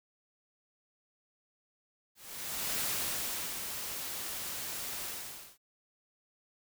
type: noise with ADSR envelope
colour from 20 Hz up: white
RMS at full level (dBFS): -33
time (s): 2.15-5.58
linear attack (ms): 650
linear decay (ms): 780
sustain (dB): -6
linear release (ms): 520
effects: none